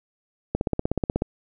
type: click train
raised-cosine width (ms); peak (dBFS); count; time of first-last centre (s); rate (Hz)
2; -9; 12; 0.55-1.221; 16.4
effects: none